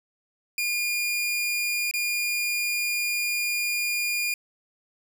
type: tone with dropouts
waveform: sawtooth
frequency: 2422 Hz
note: D#7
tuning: 47 cents flat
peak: -21 dBFS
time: 0.58-4.34 s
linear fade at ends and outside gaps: 2 ms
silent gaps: 1.912-1.938 s
effects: none